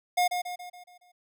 square tone with echo, 716 Hz, F5, 43 cents sharp, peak -22 dBFS, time 0.17-0.28 s, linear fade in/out 10 ms, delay 140 ms, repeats 6, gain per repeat -6 dB, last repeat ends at 1.12 s, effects none

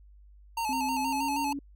square tone with vibrato, 889 Hz, A5, 18 cents sharp, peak -29 dBFS, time 0.57-1.53 s, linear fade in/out 5 ms, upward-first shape square, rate 6.3 Hz, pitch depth 59 cents each way
sine tone with pitch glide, 261.6 to 280.4 Hz, C4 to C#4, 0 to +20 cents, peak -32 dBFS, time 0.69-1.59 s, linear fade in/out 2 ms, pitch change +120 cents, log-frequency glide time 0.98-1.34 s
effects added 50 Hz sine -51 dBFS peak until 1.75 s

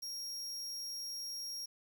40% pulse tone, 5590 Hz, F8, 1 cent sharp, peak -39 dBFS, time 0.02-1.66 s, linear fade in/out 10 ms, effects 11-bit

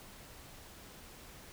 silence, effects pink hiss -53 dBFS RMS until 1.52 s

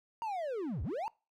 triangle linear two-way sweep, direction down then up, 941 to 56.8 to 941 Hz, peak -32 dBFS, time 0.22-1.08 s, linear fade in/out 0 ms, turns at 0.83 s, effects noise-tail reverb RT60 0.3 s tail -24 dB re dry

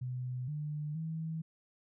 sine tone with pitch steps, 126.2 / 150 / 160.8 Hz, B2 / D3 / E3, +38 / +37 / -43 cents, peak -35 dBFS, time 0.01-1.42 s, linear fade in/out 10 ms, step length 470 ms, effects none

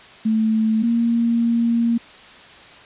sine tone pair in turn, 220 / 233.1 Hz, A3 / A#3, 0 / 0 cents, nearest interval minor second, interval 100 cents, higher second, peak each -15 dBFS, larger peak neither, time 0.25-0.83 / 0.83-1.98 s, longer second, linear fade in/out 10 ms, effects white hiss -43 dBFS RMS until 2.85 s + resampled to 8000 Hz

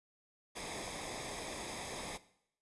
pink noise with comb filter, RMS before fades -43 dBFS, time 0.55-2.18 s, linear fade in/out 20 ms, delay 0.69 ms, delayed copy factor -0.7, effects noise-tail reverb RT60 0.7 s tail -17 dB re dry + resampled to 24000 Hz

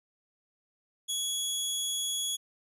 20% pulse tone, 3355 Hz, G#7, 17 cents sharp, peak -24 dBFS, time 1.08-2.37 s, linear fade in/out 20 ms, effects none

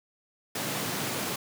pink high-pass noise, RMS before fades -32 dBFS, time 0.55-1.36 s, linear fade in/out 5 ms, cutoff 110 Hz, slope 48 dB/octave, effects none

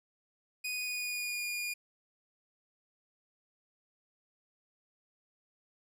sawtooth tone with pitch glide, 2482 to 2430 Hz, D#7 to D#7, -5 to -42 cents, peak -31 dBFS, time 0.64-1.74 s, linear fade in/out 10 ms, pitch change -37 cents, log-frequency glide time 0.75-1.47 s, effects none

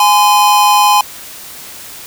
square tone pair together, 830.6 / 1025.3 Hz, G#5 / C6, 0 / -35 cents, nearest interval major third, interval 365 cents, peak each -10 dBFS, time 0-1.01 s, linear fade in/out 2 ms, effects white hiss -31 dBFS RMS until 2.06 s

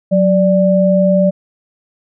sine tone pair together, 185 / 587.3 Hz, F#3 / D5, 0 / 0 cents, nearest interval octave + minor sixth, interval 2000 cents, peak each -11 / -11 dBFS, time 0.11-1.31 s, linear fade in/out 20 ms, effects none

